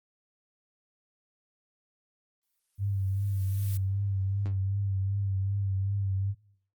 blue noise with exponential growth, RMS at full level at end -41 dBFS, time 2.43-3.77 s, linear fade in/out 0 ms, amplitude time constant 290 ms
sine tone with vibrato, 98 Hz, G2, in tune, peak -26 dBFS, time 2.78-6.35 s, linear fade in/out 50 ms, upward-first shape triangle, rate 2.6 Hz, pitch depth 49 cents each way
effects noise-tail reverb RT60 0.6 s tail -23 dB re dry + Opus 32 kbps

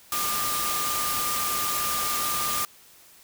sine tone in noise, 1200 Hz, D6, 37 cents sharp, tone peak -29 dBFS, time 0.12-2.65 s, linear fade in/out 2 ms, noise white, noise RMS -28 dBFS, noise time 0.12-2.65 s, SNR -4 dB, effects white hiss -53 dBFS RMS until 3.23 s

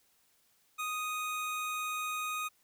25% pulse tone, 1244.5 Hz, D#6, in tune, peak -30 dBFS, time 0.78-2.49 s, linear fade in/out 20 ms, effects white hiss -70 dBFS RMS until 2.63 s

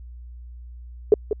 sine tone with echo, 421.7 Hz, G#4, 26 cents sharp, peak -8 dBFS, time 1.12-1.14 s, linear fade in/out 2 ms, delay 190 ms, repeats 1, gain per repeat -10 dB, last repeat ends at 1.33 s, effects added 60 Hz sine -37 dBFS peak until 1.4 s

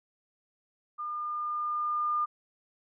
sine tone with level ramp, 1208 Hz, D6, 48 cents sharp, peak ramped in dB -33 to -25 dBFS, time 0.98-2.26 s, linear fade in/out 20 ms, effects none

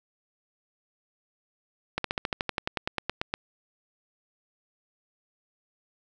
slowing click train, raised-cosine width 0.3 ms, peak -11 dBFS, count 16, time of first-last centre 1.98-3.339 s, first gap 63 ms, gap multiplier 1.05, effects none

